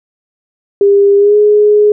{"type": "tone with pitch glide", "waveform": "sine", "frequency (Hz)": [401.2, 418.2], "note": ["G4", "G#4"], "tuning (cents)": [40, 12], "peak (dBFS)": -4, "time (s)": [0.81, 1.92], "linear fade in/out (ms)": 2, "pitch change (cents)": 72, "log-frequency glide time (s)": [1.17, 1.36], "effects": []}